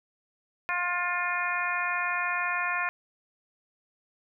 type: harmonic tone with a mistuned harmonic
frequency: 354 Hz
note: F4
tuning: 23 cents sharp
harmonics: 2 / 3 / 4 / 5 / 6 / 7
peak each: -36 / -32 / -33 / -32 / -37 / -33 dBFS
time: 0.69-2.89 s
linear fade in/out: 0 ms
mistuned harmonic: 7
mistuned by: -17 cents
effects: none